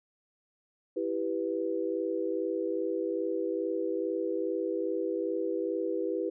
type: chord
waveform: sine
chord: E minor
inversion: none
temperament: equal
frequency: 329.6 / 392 / 493.9 Hz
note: E4 / G4 / B4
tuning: 0 / 0 / 0 cents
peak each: -33 dBFS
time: 0.96-6.3 s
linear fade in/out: 10 ms
effects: none